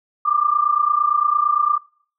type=tone pair together; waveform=sine; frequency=1174.7 / 1203.5 Hz; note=D6 / D6; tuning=0 / +42 cents; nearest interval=unison; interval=42 cents; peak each=-18 dBFS; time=0.25-1.78 s; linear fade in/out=10 ms; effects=noise-tail reverb RT60 0.5 s tail -22 dB re dry